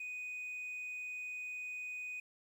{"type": "tone", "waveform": "sine", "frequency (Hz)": 2489, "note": "D#7", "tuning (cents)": 0, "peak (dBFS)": -38, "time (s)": [0, 2.2], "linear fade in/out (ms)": 5, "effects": ["tanh soft clip ceiling -39 dBFS", "11-bit"]}